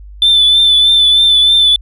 triangle tone with vibrato, 3520 Hz, A7, in tune, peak -3 dBFS, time 0.22-1.76 s, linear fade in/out 2 ms, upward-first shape triangle, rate 3.2 Hz, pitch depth 35 cents each way, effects tanh soft clip ceiling -2 dBFS + added 50 Hz sine -30 dBFS peak until 1.81 s

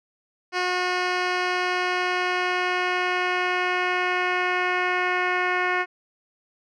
10% pulse tone with low-pass filter sweep, 362.1 Hz, F#4, 37 cents flat, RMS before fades -24 dBFS, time 0.52-5.86 s, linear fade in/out 50 ms, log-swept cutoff 4100 to 2200 Hz, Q 1.8, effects none

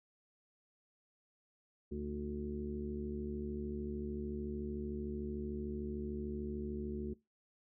harmonic tone with a mistuned harmonic, 73.42 Hz, D2, in tune, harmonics 1 / 2 / 3 / 4 / 5 / 6, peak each -44 / -50 / -42 / -53 / -42 / -53 dBFS, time 1.91-7.14 s, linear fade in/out 10 ms, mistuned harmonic 4, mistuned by +77 cents, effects noise-tail reverb RT60 0.2 s tail -20 dB re dry

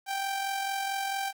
sawtooth tone with amplitude modulation, 784 Hz, G5, in tune, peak -24 dBFS, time 0.06-1.33 s, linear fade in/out 50 ms, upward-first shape sine, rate 44.5 Hz, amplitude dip 40%, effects 10-bit

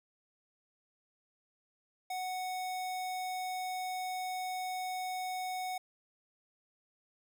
square tone, 740 Hz, F#5, in tune, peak -36 dBFS, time 2.1-5.78 s, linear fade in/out 5 ms, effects none

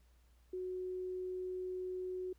sine tone, 368.1 Hz, F#4, 9 cents flat, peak -38 dBFS, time 0.53-2.33 s, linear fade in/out 5 ms, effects added 60 Hz sine -64 dBFS peak until 2.38 s + pink hiss -75 dBFS RMS until 2.38 s

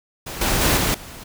pink noise with level steps, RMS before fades -31 / -20 / -17 / -20 / -38 dBFS, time 0.26-1.24 s, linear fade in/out 10 ms, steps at 0.41 / 0.61 / 0.77 / 0.94 s, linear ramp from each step 5 ms, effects none

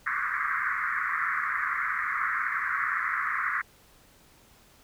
pink band-pass noise, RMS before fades -29 dBFS, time 0.06-3.62 s, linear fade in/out 10 ms, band 1100 to 2100 Hz, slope 96 dB/octave, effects pink hiss -58 dBFS RMS until 4.83 s

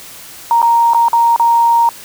sine tone with dropouts, 932.3 Hz, A#5, in tune, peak -7 dBFS, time 0.51-1.89 s, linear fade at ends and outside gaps 1 ms, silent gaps 0.618-0.627 / 0.935-0.946 / 1.084-1.131 / 1.362-1.397 s, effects white hiss -34 dBFS RMS until 2.04 s

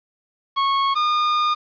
45% pulse tone pair in turn, 1099 / 1218 Hz, C#6 / D#6, -15 / -37 cents, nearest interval major second, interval 178 cents, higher second, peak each -17 dBFS, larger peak neither, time 0.56-0.95 / 0.95-1.55 s, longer second, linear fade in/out 20 ms, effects resampled to 11025 Hz + 8-bit

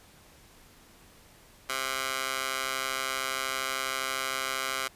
15% pulse tone with high-pass filter, 132.7 Hz, C3, 25 cents sharp, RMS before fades -32 dBFS, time 1.69-4.88 s, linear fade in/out 5 ms, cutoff 1200 Hz, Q 0.87, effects pink hiss -56 dBFS RMS until 4.95 s + resampled to 32000 Hz

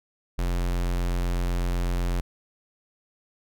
square tone, 44 Hz, F1, 14 cents sharp, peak -24 dBFS, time 0.38-2.21 s, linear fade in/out 10 ms, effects none

